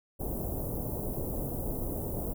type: band-stop noise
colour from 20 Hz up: pink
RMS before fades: -34 dBFS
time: 0.19-2.34 s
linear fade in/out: 20 ms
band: 660 to 13000 Hz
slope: 24 dB/octave
effects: none